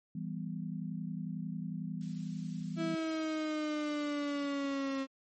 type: chord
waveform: sine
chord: E minor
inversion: none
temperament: equal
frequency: 164.81 / 196 / 246.9 Hz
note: E3 / G3 / B3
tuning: 0 / 0 / 0 cents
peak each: -39 / -40 / -43 dBFS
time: 0.15-2.95 s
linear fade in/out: 5 ms
type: noise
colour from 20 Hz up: violet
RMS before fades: -46 dBFS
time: 2.01-4.57 s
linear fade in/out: 0 ms
type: exponential sweep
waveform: 35% pulse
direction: down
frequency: 329.6 to 268.1 Hz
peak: -31 dBFS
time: 2.76-5.07 s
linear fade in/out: 50 ms
effects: low-pass 5000 Hz 12 dB/octave + MP3 32 kbps